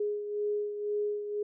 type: beating tone pair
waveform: sine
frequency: 415.3 / 417.3 Hz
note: G#4 / G#4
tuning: 0 / +8 cents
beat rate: 2 Hz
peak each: -30 / -38 dBFS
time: 0-1.43 s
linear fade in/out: 5 ms
effects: none